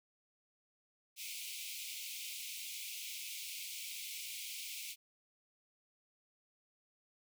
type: high-pass noise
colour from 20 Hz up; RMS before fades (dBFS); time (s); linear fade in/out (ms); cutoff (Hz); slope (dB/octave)
pink; -45; 1.16-4.96; 50; 2200; 96
effects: none